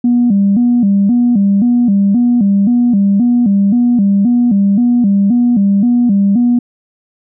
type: tone with vibrato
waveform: sine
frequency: 219.3 Hz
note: A3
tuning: 6 cents flat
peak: -6 dBFS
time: 0.04-6.59 s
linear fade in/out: 5 ms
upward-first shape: square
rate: 1.9 Hz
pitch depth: 170 cents each way
effects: tanh soft clip ceiling -3 dBFS